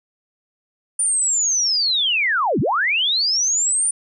sine linear two-way sweep, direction down then up, 9350 to 103.5 to 9350 Hz, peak -16 dBFS, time 0.99-3.91 s, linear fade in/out 5 ms, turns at 2.6 s, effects none

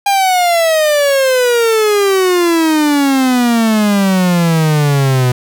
45% pulse exponential sweep, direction down, 810 to 123.47 Hz, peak -9 dBFS, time 0.06-5.32 s, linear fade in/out 5 ms, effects 7-bit

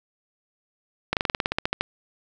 slowing click train, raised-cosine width 0.3 ms, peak -6 dBFS, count 13, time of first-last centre 1.13-1.81 s, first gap 38 ms, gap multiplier 1.07, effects none

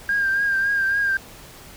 sine tone with vibrato, 1603 Hz, G6, 38 cents sharp, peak -17 dBFS, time 0.09-1.17 s, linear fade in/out 2 ms, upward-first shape triangle, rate 3.6 Hz, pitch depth 46 cents each way, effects tanh soft clip ceiling -13 dBFS + pink hiss -43 dBFS RMS until 1.76 s

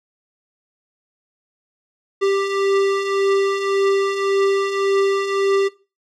square beating tone pair, 392 / 393.8 Hz, G4 / G4, 0 / +8 cents, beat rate 1.8 Hz, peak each -25 / -18 dBFS, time 2.21-5.69 s, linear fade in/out 20 ms, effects noise-tail reverb RT60 0.3 s tail -18 dB re dry + low-pass 5000 Hz 12 dB/octave

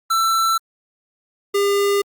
square tone pair in turn, 1336 / 402.7 Hz, E6 / G4, +23 / +47 cents, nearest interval octave + major sixth, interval 2076 cents, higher first, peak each -16 dBFS, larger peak neither, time 0.1-0.58 / 1.54-2.02 s, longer neither, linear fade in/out 10 ms, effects Opus 48 kbps

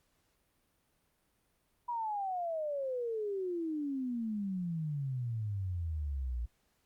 sine exponential sweep, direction down, 977 to 57 Hz, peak -33 dBFS, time 1.88-6.46 s, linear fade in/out 10 ms, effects pink hiss -75 dBFS RMS until 6.85 s + Opus 48 kbps

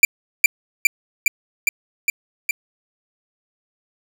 45% pulse tone with echo, 2359 Hz, D7, 7 cents sharp, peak -5 dBFS, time 0.03-0.05 s, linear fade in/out 2 ms, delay 410 ms, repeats 6, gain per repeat -2 dB, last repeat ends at 2.51 s, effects none

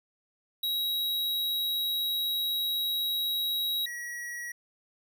square tone pair in turn, 3844 / 1916.5 Hz, B7 / A#6, -48 / +47 cents, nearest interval octave, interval 1205 cents, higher first, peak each -28 / -36 dBFS, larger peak first, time 0.63-3.86 / 3.86-4.52 s, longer first, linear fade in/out 5 ms, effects none

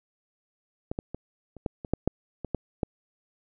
clicks, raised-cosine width 2 ms, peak -17 / -17 / -21 / -30 / -14 / -23 / -10 / -9 / -20 / -13 / -12 dBFS, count 11, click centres 0.915 / 0.989 / 1.146 / 1.567 / 1.662 / 1.848 / 1.936 / 2.076 / 2.447 / 2.547 / 2.832 s, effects none

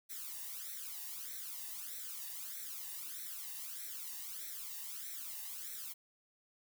blue noise with flanger, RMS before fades -45 dBFS, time 0.09-5.94 s, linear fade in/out 20 ms, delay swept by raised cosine 0.51 to 1.09 ms, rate 1.6 Hz, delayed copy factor +0.85, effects none

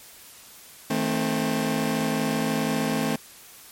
sawtooth chord, A diminished, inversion second, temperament just, 158.4 / 220 / 264 Hz, Eb3 / A3 / C4, +31 / 0 / +16 cents, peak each -26 / -22 / -23 dBFS, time 0.9-3.16 s, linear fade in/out 5 ms, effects white hiss -47 dBFS RMS until 3.71 s + MP3 64 kbps

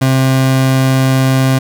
30% pulse tone, 132.1 Hz, C3, 17 cents sharp, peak -6 dBFS, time 0.01-1.59 s, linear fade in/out 10 ms, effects none

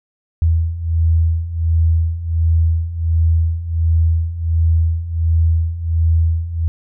sine beating tone pair, 81.1 / 82.5 Hz, E2 / E2, -28 / +2 cents, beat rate 1.4 Hz, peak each -18 / -14 dBFS, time 0.42-6.68 s, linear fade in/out 0 ms, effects none

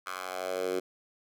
10% pulse tone with high-pass filter sweep, 92.5 Hz, F#2, in tune, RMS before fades -34 dBFS, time 0.06-0.8 s, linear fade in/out 10 ms, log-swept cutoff 1200 to 360 Hz, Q 3, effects none

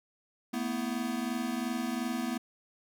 square chord, A suspended second, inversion none, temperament equal with one note detuned, 224.1 / 246.9 / 329.6 Hz, A3 / B3 / E4, +32 / 0 / 0 cents, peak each -37 / -34 / -40 dBFS, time 0.53-2.38 s, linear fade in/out 10 ms, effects none

